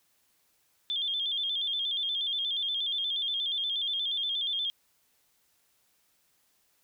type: tone with vibrato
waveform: sine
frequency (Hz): 3377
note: G#7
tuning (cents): +28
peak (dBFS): -28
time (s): 0.9-4.7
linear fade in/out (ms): 0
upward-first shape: square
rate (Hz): 8.4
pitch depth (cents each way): 71
effects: white hiss -70 dBFS RMS until 6.83 s